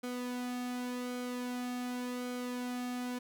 sawtooth tone with flanger, 247.5 Hz, B3, 4 cents sharp, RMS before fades -38 dBFS, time 0.03-3.19 s, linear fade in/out 10 ms, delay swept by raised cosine 1.1 to 1.99 ms, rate 0.88 Hz, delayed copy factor -0.55, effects none

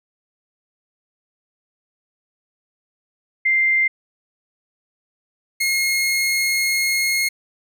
sine / sawtooth tone pair in turn, 2093 / 2153 Hz, C7 / C7, 0 / +49 cents, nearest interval unison, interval 49 cents, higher second, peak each -14 dBFS, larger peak neither, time 3.45-3.88 / 5.6-7.29 s, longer second, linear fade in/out 10 ms, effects none

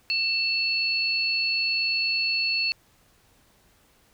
sine tone pair together, 2671 / 4392 Hz, E7 / C#8, +22 / -17 cents, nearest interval major sixth, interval 861 cents, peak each -25 / -25 dBFS, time 0.1-2.72 s, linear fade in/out 0 ms, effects pink hiss -61 dBFS RMS until 4.13 s

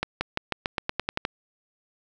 accelerating click train, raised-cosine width 0.3 ms, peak -9 dBFS, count 11, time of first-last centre 0.03-1.251 s, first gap 180 ms, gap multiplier 0.91, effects none

